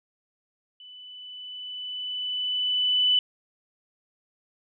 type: tone with level ramp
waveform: sine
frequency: 2991 Hz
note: F#7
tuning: 18 cents sharp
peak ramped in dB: -44 to -17 dBFS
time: 0.8-3.19 s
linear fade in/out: 2 ms
effects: none